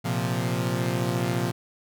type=chord; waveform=sawtooth; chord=Bb suspended second; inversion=none; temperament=equal; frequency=116.54 / 130.81 / 174.61 Hz; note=Bb2 / C3 / F3; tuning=0 / 0 / 0 cents; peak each=-24 / -25 / -25 dBFS; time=0.04-1.52 s; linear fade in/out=20 ms; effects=none